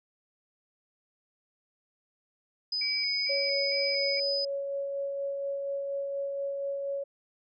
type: tone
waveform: sine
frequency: 5000 Hz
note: D#8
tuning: 8 cents sharp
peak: -28 dBFS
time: 2.72-4.45 s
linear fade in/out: 5 ms
type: tone with vibrato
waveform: sine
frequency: 2255 Hz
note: C#7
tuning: 29 cents sharp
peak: -32 dBFS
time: 2.81-4.2 s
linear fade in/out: 5 ms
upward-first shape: square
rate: 2.2 Hz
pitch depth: 29 cents each way
type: tone with tremolo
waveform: sine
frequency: 557 Hz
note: C#5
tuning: 8 cents sharp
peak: -29 dBFS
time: 3.29-7.04 s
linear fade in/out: 10 ms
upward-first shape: sine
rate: 4.2 Hz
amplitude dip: 25%
effects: none